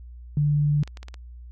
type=tone; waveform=sine; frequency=147.1 Hz; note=D3; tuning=3 cents sharp; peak=-18 dBFS; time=0.37-0.83 s; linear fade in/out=2 ms
type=clicks; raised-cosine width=0.2 ms; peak=-24 dBFS; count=6; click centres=0.835 / 0.876 / 0.972 / 1.03 / 1.084 / 1.142 s
effects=added 60 Hz sine -39 dBFS peak until 1.51 s